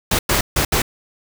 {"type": "noise bursts at uneven times", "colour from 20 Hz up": "pink", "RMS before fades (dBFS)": -17, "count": 4, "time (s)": [[0.11, 0.19], [0.29, 0.41], [0.56, 0.65], [0.72, 0.82]], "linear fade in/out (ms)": 5, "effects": []}